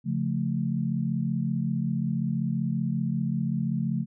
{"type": "chord", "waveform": "sine", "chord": "Db augmented", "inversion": "none", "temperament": "equal with one note detuned", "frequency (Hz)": [139.31, 174.61, 220], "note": ["Db3", "F3", "A3"], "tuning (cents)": [9, 0, 0], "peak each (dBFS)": -29, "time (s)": [0.04, 4.06], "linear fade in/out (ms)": 50, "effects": []}